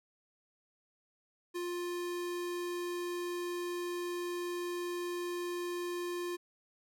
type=tone; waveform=square; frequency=351.4 Hz; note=F4; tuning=11 cents sharp; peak=-36 dBFS; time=1.54-6.37 s; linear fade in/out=20 ms; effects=none